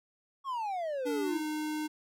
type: exponential sweep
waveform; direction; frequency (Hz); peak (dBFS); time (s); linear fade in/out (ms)
triangle; down; 1124 to 293.9; -30; 0.44-1.45; 50
type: tone with pitch glide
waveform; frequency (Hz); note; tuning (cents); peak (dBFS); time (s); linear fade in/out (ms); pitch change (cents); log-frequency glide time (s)
square; 290 to 306; D4 to D#4; -22 to -29; -33; 1.05-1.88; 20; +93; 1.22-1.37
effects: none